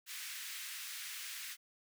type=high-pass noise; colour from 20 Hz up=pink; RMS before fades=-45 dBFS; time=0.06-1.57 s; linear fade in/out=50 ms; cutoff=1700 Hz; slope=24 dB/octave; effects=none